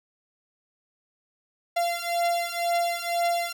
45% pulse beating tone pair, 688 / 690 Hz, F5 / F5, -26 / -21 cents, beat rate 2 Hz, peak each -27 dBFS, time 1.76-3.53 s, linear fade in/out 10 ms, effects none

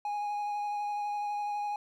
triangle tone with vibrato, 827 Hz, G#5, 8 cents flat, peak -29 dBFS, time 0.05-1.76 s, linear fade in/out 2 ms, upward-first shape sine, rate 12 Hz, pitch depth 13 cents each way, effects none

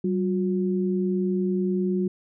sine tone pair together, 190.7 / 360 Hz, G3 / F#4, -47 / -47 cents, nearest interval major seventh, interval 1100 cents, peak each -23 / -26 dBFS, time 0.04-2.08 s, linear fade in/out 5 ms, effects none

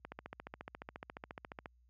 click train, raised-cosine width 0.5 ms, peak -29 dBFS, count 24, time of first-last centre 0.05-1.658 s, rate 14.3 Hz, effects added 60 Hz sine -59 dBFS peak until 1.89 s + high-pass 80 Hz 12 dB/octave

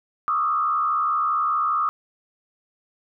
sine tone with frequency modulation, 1229 Hz, D#6, 22 cents flat, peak -19 dBFS, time 0.28-1.89 s, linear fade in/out 0 ms, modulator 72.4 Hz, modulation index 1, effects none

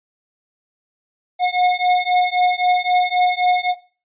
square beating tone pair, 722 / 725.8 Hz, F#5 / F#5, -43 / -34 cents, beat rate 3.8 Hz, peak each -18 / -18 dBFS, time 1.39-3.75 s, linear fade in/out 50 ms, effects noise-tail reverb RT60 0.4 s tail -19 dB re dry + resampled to 8000 Hz

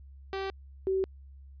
sawtooth / sine tone pair in turn, 387.6 / 381.6 Hz, G4 / G4, -20 / -47 cents, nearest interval unison, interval 27 cents, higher first, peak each -28 / -25 dBFS, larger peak second, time 0.33-0.5 / 0.87-1.04 s, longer neither, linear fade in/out 0 ms, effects added 68 Hz sine -47 dBFS peak until 1.6 s + resampled to 11025 Hz

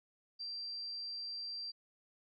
sine tone, 4711 Hz, D8, 5 cents sharp, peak -40 dBFS, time 0.39-1.72 s, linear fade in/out 20 ms, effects none

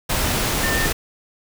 sine tone in noise, 1803 Hz, A6, 42 cents sharp, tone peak -23 dBFS, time 0.63-0.87 s, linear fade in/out 10 ms, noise pink, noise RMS -21 dBFS, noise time 0.09-0.93 s, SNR -5 dB, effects none

